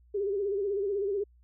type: tone with vibrato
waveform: sine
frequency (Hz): 400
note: G4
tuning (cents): +35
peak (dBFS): -27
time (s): 0.14-1.24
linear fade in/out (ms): 10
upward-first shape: sine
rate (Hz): 16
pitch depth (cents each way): 77
effects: added 60 Hz sine -57 dBFS peak until 1.43 s